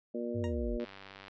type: harmonic tone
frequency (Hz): 119.1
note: A#2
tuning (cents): +38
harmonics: 2 / 3 / 4 / 5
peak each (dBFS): -37 / -39 / -40 / -41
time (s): 0.14-0.85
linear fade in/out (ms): 10
type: linear sweep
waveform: sine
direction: down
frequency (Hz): 110 to 38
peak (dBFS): -34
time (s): 0.34-0.78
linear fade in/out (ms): 20
type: tone with exponential decay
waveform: 20% pulse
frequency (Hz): 938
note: A#5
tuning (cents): +11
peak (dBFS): -35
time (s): 0.44-0.56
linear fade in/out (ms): 0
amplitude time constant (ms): 25
type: click train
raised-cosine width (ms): 0.3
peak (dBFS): -32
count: 48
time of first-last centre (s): 0.8-1.282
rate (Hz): 97.5
effects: resampled to 16000 Hz